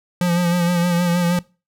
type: tone with vibrato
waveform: square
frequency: 174.61 Hz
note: F3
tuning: in tune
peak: -16 dBFS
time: 0.21-1.39 s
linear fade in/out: 2 ms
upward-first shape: sine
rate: 6.4 Hz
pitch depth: 39 cents each way
effects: noise-tail reverb RT60 0.3 s tail -22 dB re dry